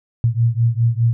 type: beating tone pair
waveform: sine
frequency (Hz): 114.4 / 119.3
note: A#2 / A#2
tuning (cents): -32 / +41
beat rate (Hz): 4.9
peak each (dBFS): -16 / -17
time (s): 0.24-1.13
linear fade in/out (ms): 0
effects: none